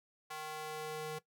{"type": "tone with high-pass filter sweep", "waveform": "square", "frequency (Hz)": 154.8, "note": "D#3", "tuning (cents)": -9, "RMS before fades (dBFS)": -42, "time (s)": [0.3, 1.19], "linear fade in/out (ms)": 10, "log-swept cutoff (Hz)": [870, 330], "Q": 1.4, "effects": ["noise-tail reverb RT60 0.1 s tail -17 dB re dry"]}